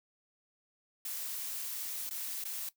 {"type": "noise with dropouts", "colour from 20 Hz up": "blue", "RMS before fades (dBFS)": -39, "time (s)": [1.05, 2.69], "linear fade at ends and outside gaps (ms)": 2, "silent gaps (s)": [[2.093, 2.109], [2.44, 2.452]], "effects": ["noise-tail reverb RT60 0.1 s tail -17 dB re dry"]}